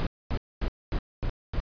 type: noise bursts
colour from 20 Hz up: brown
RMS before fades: -27 dBFS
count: 6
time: 0-1.602 s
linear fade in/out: 0 ms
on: 67 ms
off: 240 ms
effects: resampled to 11025 Hz